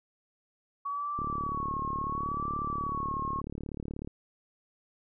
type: tone with vibrato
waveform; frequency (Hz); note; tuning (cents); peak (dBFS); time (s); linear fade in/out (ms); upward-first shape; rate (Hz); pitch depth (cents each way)
sine; 1124; C#6; +24; -31; 0.85-3.41; 10; sine; 0.73; 70
type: click train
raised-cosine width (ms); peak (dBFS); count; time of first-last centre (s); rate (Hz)
3; -25; 106; 1.19-4.075; 36.4
effects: none